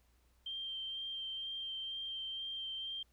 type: tone with vibrato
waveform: sine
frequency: 3153 Hz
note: G7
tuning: 9 cents sharp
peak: -39 dBFS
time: 0.46-3.03 s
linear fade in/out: 5 ms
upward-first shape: sine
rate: 2.1 Hz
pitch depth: 12 cents each way
effects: added 60 Hz sine -69 dBFS peak until 3.12 s + pink hiss -75 dBFS RMS until 3.12 s